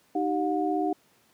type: tone cluster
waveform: sine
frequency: 309.9 / 386 / 721 Hz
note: D#4 / G4 / F#5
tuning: -7 / -27 / -45 cents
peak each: -27 / -30 / -28 dBFS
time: 0.15-0.93 s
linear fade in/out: 5 ms
effects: pink hiss -63 dBFS RMS until 1.33 s + high-pass 150 Hz 12 dB/octave